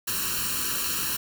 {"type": "noise with comb filter", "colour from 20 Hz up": "white", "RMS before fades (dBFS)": -28, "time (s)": [0.07, 1.17], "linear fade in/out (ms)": 10, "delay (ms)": 0.71, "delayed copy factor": 0.9, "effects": []}